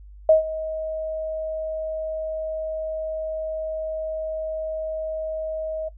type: tone with ADSR envelope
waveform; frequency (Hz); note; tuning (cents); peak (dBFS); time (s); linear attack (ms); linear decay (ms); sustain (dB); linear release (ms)
sine; 632; D#5; +27; -9; 0.29-5.89; 3; 130; -17; 11
effects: noise-tail reverb RT60 0.1 s tail -17 dB re dry + added 50 Hz sine -41 dBFS peak until 5.97 s